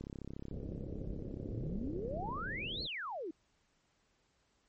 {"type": "click train", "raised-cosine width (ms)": 3, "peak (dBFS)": -31, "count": 79, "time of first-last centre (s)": [0.01, 2.318], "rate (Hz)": 33.8}
{"type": "low-pass noise", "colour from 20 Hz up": "pink", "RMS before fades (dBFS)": -44, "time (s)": [0.51, 2.87], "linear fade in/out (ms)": 10, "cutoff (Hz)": 550, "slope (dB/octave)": 48}
{"type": "exponential two-way sweep", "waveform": "sine", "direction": "up then down", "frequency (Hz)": [96.1, 4435, 296.7], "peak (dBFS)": -38, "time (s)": [1.51, 3.31], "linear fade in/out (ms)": 5, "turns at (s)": 2.83}
{"effects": ["pink hiss -75 dBFS RMS until 4.68 s", "MP3 32 kbps"]}